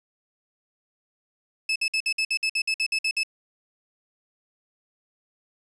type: tone bursts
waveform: 30% pulse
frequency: 2609 Hz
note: E7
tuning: 18 cents flat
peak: -19 dBFS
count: 13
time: 1.69-3.234 s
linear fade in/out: 5 ms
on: 68 ms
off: 55 ms
effects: resampled to 24000 Hz + 9-bit